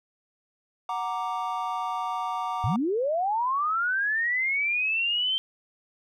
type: chord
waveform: triangle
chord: Gb augmented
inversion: none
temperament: equal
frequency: 740 / 932.3 / 1174.7 Hz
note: Gb5 / Bb5 / D6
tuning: 0 / 0 / 0 cents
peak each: -30 dBFS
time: 0.89-2.76 s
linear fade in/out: 2 ms
type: linear sweep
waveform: sine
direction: up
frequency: 88 to 3136 Hz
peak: -23 dBFS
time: 2.64-5.38 s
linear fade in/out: 0 ms
effects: none